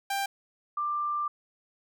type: tone pair in turn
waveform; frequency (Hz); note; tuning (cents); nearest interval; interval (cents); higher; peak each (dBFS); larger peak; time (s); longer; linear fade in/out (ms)
sawtooth / sine; 791 / 1185.2; G5 / D6; +15 / +15; perfect fifth; 700; second; -24 / -27; first; 0.1-0.26 / 0.77-1.28; second; 5
effects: none